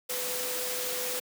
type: tone in noise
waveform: sine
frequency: 500 Hz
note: B4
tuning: 21 cents sharp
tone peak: -37 dBFS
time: 0.09-1.2 s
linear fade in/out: 10 ms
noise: white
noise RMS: -33 dBFS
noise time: 0.09-1.2 s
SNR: -7 dB
effects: high-pass 200 Hz 12 dB/octave